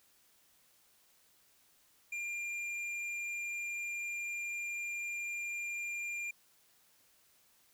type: tone with hard clipping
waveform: triangle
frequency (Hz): 2396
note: D7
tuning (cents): +34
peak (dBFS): -38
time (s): 2.12-6.31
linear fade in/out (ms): 5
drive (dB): 10
effects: white hiss -68 dBFS RMS until 7.73 s